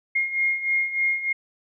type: beating tone pair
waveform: sine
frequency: 2136 / 2139.3 Hz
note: C7 / C7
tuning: +35 / +38 cents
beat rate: 3.3 Hz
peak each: -27 / -22 dBFS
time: 0.15-1.33 s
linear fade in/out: 10 ms
effects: none